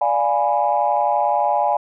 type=chord; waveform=sine; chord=D diminished seventh; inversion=none; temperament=equal; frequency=587.3 / 698.5 / 830.6 / 987.8 Hz; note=D5 / F5 / Ab5 / Cb6; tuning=0 / 0 / 0 / 0 cents; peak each=-22 / -21 / -18 / -24 dBFS; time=0.01-1.77 s; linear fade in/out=5 ms; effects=tanh soft clip ceiling -5 dBFS